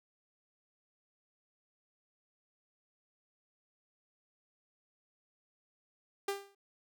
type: tone with exponential decay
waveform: sawtooth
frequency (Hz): 398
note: G4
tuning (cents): +26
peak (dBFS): -26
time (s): 6.28-6.55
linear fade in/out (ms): 5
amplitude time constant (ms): 58
effects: none